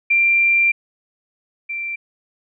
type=tone pair in turn; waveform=sine; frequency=2370 / 2354 Hz; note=D7 / D7; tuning=+15 / +3 cents; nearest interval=unison; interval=12 cents; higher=first; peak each=-12 / -23 dBFS; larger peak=first; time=0.1-0.72 / 1.69-1.96 s; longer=first; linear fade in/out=10 ms; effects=none

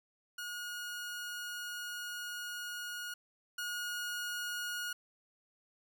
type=tone pair in turn; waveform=sawtooth; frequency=1441 / 1441 Hz; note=F#6 / F#6; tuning=-46 / -46 cents; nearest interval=unison; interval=0 cents; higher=neither; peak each=-36 / -33 dBFS; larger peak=second; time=0.38-3.14 / 3.58-4.93 s; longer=first; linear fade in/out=5 ms; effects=none

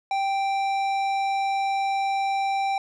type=tone with tanh clipping; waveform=sine; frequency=784 Hz; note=G5; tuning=in tune; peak=-24 dBFS; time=0.11-2.78 s; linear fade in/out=2 ms; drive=13 dB; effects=none

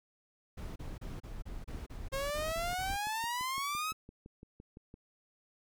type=noise bursts; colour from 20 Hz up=brown; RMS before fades=-42 dBFS; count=11; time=0.57-2.97 s; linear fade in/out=10 ms; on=190 ms; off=31 ms
type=exponential sweep; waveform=sawtooth; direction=up; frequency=532 to 1299 Hz; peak=-30 dBFS; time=2.12-3.93 s; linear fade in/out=20 ms
type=click train; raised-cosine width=3 ms; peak=-37 dBFS; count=16; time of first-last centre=2.39-4.941 s; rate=5.88 Hz
effects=none

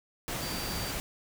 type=tone in noise; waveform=sine; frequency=4662 Hz; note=D8; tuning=14 cents flat; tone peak=-40 dBFS; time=0.42-0.91 s; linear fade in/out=0 ms; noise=pink; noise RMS=-35 dBFS; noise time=0.28-1 s; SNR=-8 dB; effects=none

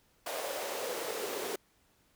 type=noise with high-pass filter sweep; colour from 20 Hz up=pink; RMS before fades=-37 dBFS; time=0.26-1.56 s; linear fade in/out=5 ms; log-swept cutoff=590 to 390 Hz; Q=4; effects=pink hiss -69 dBFS RMS until 2.15 s

